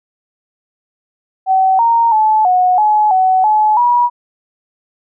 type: tone with pitch steps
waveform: sine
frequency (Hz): 760 / 927 / 865 / 731 / 849 / 750 / 855 / 966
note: F#5 / A#5 / A5 / F#5 / G#5 / F#5 / A5 / B5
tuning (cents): +46 / -10 / -30 / -21 / +38 / +23 / -50 / -39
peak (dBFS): -8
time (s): 1.46-4.1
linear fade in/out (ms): 50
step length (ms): 330
effects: none